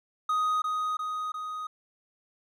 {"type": "tone with echo", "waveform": "triangle", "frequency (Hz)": 1249, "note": "D#6", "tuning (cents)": 6, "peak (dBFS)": -22, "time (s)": [0.29, 0.62], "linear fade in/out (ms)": 5, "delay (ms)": 350, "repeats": 3, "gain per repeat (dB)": -3, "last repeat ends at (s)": 1.67, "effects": []}